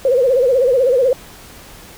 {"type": "tone with vibrato", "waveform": "sine", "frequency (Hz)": 511, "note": "C5", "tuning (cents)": -41, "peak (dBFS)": -10, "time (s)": [0.05, 1.13], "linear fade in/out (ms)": 2, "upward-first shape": "sine", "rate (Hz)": 16, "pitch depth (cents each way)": 120, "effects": ["pink hiss -39 dBFS RMS until 1.97 s"]}